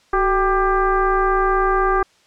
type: tone with frequency modulation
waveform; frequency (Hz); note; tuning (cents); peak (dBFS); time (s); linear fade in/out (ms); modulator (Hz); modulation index
sine; 782; G5; -4; -14; 0.13-2.03; 5; 405; 1.7
effects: white hiss -56 dBFS RMS until 2.26 s + low-pass 6000 Hz 12 dB/octave